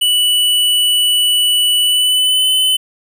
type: tone with pitch glide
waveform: square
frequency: 2960 to 3026 Hz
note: F#7 to F#7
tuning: 0 to +38 cents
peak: -11 dBFS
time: 0.01-2.77 s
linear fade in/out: 10 ms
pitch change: +38 cents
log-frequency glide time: 1.8-2.48 s
effects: none